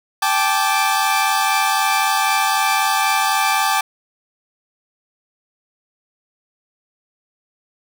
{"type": "chord", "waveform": "sawtooth", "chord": "G suspended second", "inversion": "none", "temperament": "equal with one note detuned", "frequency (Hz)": [784, 867.9, 1174.7], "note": ["G5", "A5", "D6"], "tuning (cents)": [0, -24, 0], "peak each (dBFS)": -16, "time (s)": [0.22, 3.81], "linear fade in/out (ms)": 5, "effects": []}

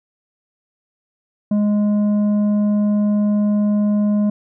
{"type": "tone with tanh clipping", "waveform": "triangle", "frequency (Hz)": 207.7, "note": "G#3", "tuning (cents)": 0, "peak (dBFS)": -15, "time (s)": [1.51, 4.3], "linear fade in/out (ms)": 5, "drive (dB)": 11, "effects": []}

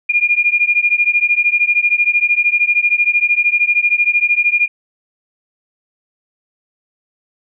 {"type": "beating tone pair", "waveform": "sine", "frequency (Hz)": [2415, 2428], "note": ["D7", "D#7"], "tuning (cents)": [48, -43], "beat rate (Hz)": 13, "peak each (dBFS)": [-14, -14], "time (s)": [0.09, 4.68], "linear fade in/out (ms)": 10, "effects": []}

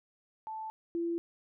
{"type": "tone pair in turn", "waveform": "sine", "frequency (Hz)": [877, 338.7], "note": ["A5", "E4"], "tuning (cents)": [-6, 47], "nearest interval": "octave + major third", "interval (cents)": 1647, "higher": "first", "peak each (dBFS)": [-37, -30], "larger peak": "second", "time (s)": [[0.47, 0.7], [0.95, 1.18]], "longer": "neither", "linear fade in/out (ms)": 0, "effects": []}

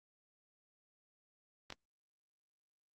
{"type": "clicks", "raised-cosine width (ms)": 0.2, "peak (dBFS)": -26, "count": 2, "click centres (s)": [1.703, 1.724], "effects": ["Opus 32 kbps"]}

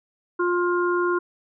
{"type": "harmonic tone", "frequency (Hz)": 352.7, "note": "F4", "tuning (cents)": 17, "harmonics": [1, 3, 4], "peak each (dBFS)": [-21, -26, -27], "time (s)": [0.39, 1.19], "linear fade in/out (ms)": 10, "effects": []}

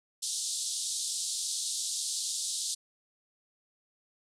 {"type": "band-pass noise", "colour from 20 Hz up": "white", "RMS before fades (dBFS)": -34, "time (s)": [0.22, 2.75], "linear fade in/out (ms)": 10, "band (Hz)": [3600, 9500], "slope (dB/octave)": 48, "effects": []}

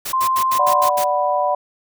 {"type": "noise bursts", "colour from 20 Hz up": "white", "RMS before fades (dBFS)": -26, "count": 7, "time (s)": [0.05, 1.044], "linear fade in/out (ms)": 10, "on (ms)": 76, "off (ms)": 77}
{"type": "tone", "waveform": "sine", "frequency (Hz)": 1046.5, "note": "C6", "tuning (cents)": 0, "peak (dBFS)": -15, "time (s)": [0.13, 0.9], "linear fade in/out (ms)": 5}
{"type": "chord", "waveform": "sine", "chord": "B minor", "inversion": "first", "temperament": "equal", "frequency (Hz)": [587.3, 740, 987.8], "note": ["D5", "F#5", "B5"], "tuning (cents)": [0, 0, 0], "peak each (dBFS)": -20, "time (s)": [0.59, 1.55], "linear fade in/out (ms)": 5}
{"effects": []}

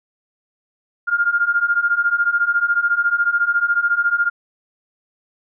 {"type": "beating tone pair", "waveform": "sine", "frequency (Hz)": [1400, 1414], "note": ["F6", "F6"], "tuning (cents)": [4, 21], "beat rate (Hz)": 14, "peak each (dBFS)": [-19, -17], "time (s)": [1.07, 4.3], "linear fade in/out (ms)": 20, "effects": []}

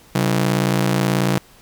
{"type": "ring-modulated tone", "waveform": "sawtooth", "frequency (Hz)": 160.6, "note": "E3", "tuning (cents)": -45, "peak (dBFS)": -9, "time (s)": [0.15, 1.38], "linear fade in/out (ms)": 0, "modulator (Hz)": 29.2, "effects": ["pink hiss -49 dBFS RMS until 1.61 s"]}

